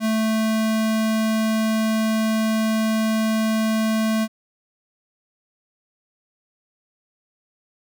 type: tone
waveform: square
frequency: 220 Hz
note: A3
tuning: in tune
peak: -19 dBFS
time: 0-4.28 s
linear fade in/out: 50 ms
effects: none